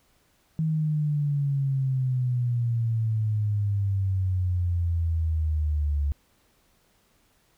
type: exponential sweep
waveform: sine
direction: down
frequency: 160.1 to 71 Hz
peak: -22 dBFS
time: 0.59-6.12 s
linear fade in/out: 0 ms
effects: pink hiss -65 dBFS RMS until 7.57 s